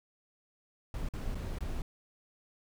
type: noise with dropouts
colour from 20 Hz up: brown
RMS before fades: -36 dBFS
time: 0.94-1.82 s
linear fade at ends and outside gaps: 2 ms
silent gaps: 1.088-1.136 / 1.347-1.353 / 1.586-1.606 s
effects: none